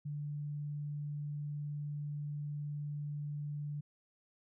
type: tone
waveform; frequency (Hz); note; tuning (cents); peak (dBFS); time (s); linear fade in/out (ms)
sine; 146.83; D3; 0; -37; 0.05-3.81; 10
effects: none